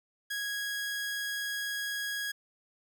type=tone; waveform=sawtooth; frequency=1654 Hz; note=G#6; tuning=8 cents flat; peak=-29 dBFS; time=0.3-2.32 s; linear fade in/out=10 ms; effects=none